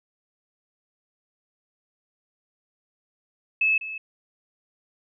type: tone with echo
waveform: sine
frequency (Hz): 2600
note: E7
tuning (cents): -24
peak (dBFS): -18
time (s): 3.61-3.78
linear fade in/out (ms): 5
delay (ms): 200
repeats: 1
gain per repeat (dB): -13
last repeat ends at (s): 3.98
effects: none